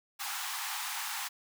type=high-pass noise; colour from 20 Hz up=pink; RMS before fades=-37 dBFS; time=0.19-1.29 s; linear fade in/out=20 ms; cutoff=770 Hz; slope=96 dB/octave; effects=none